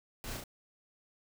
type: noise with echo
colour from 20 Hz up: pink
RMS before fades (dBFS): -43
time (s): 0.24-0.37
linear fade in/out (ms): 0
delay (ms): 34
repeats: 2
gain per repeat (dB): -2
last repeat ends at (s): 0.438
effects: none